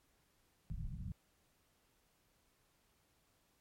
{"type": "low-pass noise", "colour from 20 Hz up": "pink", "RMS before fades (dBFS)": -43, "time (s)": [0.7, 1.12], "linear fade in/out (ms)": 0, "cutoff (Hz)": 190, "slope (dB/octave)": 48, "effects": ["pink hiss -75 dBFS RMS until 3.6 s", "MP3 64 kbps"]}